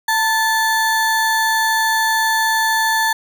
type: ring-modulated tone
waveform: square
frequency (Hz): 1318.5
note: E6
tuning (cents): 0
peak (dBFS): -12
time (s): 0.08-3.13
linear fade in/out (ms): 5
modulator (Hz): 425
effects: none